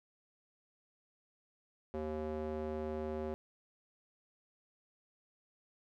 square tone with band-pass filter, 77.2 Hz, D#2, 13 cents flat, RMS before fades -39 dBFS, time 1.94-3.34 s, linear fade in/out 0 ms, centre 450 Hz, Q 1.7, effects none

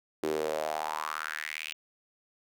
sawtooth tone with high-pass filter sweep, 77.4 Hz, D#2, 9 cents flat, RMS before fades -34 dBFS, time 0.23-1.73 s, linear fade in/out 0 ms, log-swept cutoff 350 to 2800 Hz, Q 4.8, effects none

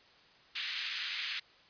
white band-pass noise, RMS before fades -38 dBFS, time 0.55-1.4 s, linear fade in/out 10 ms, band 1700 to 4200 Hz, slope 24 dB/octave, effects white hiss -61 dBFS RMS until 1.69 s + resampled to 11025 Hz

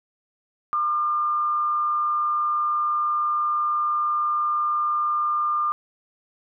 sine tone with frequency modulation, 1200 Hz, D6, 37 cents sharp, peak -20 dBFS, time 0.73-5.72 s, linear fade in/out 0 ms, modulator 137 Hz, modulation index 0.25, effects none

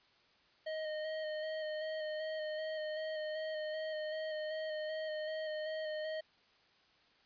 square tone with vibrato, 622 Hz, D#5, 1 cent flat, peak -38 dBFS, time 0.66-6.21 s, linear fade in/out 10 ms, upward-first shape square, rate 2.6 Hz, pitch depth 17 cents each way, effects white hiss -68 dBFS RMS until 7.25 s + resampled to 11025 Hz

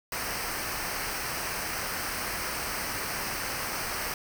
pink noise with comb filter, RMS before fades -33 dBFS, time 0.12-4.14 s, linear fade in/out 2 ms, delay 0.28 ms, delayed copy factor -0.65, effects none

